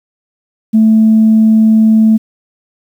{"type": "tone", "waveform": "sine", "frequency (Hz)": 220, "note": "A3", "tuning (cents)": 0, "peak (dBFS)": -3, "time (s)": [0.73, 2.18], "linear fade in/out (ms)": 20, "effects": ["tanh soft clip ceiling 0 dBFS", "7-bit"]}